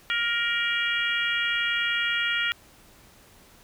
harmonic tone with a mistuned harmonic, 469.4 Hz, A#4, 12 cents sharp, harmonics 3 / 4 / 5 / 6 / 7, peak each -28 / -29 / -30 / -31 / -31 dBFS, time 0.1-2.52 s, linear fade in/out 0 ms, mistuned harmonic 6, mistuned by +16 cents, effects pink hiss -54 dBFS RMS until 3.63 s

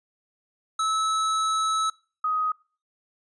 square / sine tone pair in turn, 1300 / 1254.9 Hz, E6 / D#6, -24 / +14 cents, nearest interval minor second, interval 62 cents, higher first, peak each -23 / -22 dBFS, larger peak second, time 0.79-1.9 / 2.24-2.52 s, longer first, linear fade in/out 5 ms, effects noise-tail reverb RT60 0.4 s tail -24 dB re dry + resampled to 22050 Hz

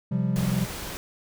triangle chord, C suspended fourth, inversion none, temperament equal, 130.81 / 174.61 / 196 Hz, C3 / F3 / G3, 0 / 0 / 0 cents, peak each -25 dBFS, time 0.11-0.66 s, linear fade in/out 10 ms
pink noise, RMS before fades -35 dBFS, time 0.36-0.97 s, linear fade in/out 0 ms
effects none

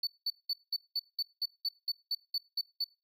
triangle tone bursts, 4483 Hz, C#8, 19 cents sharp, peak -28 dBFS, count 13, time 0.03-2.843 s, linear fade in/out 5 ms, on 41 ms, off 190 ms, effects noise-tail reverb RT60 0.3 s tail -23 dB re dry

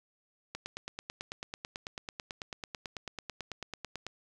click train, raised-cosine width 0.2 ms, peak -21 dBFS, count 33, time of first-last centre 0.55-4.066 s, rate 9.1 Hz, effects none

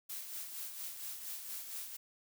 blue noise with tremolo, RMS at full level -42 dBFS, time 0.09-1.97 s, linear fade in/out 10 ms, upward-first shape sine, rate 4.3 Hz, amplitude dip 50%, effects none

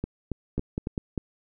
two click trains, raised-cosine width 3 ms, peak -16 / -15 dBFS, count 4 / 4, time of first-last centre 0.04-0.871 / 0.58-1.178 s, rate 3.61 / 5.02 Hz, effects none

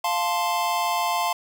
square chord, F major, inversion none, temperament equal, 698.5 / 880 / 1046.5 Hz, F5 / A5 / C6, 0 / 0 / 0 cents, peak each -27 dBFS, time 0.04-1.33 s, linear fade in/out 5 ms, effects none

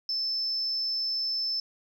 sine tone, 5274 Hz, E8, in tune, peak -26 dBFS, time 0.09-1.6 s, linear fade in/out 2 ms, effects tanh soft clip ceiling -22 dBFS + 11-bit

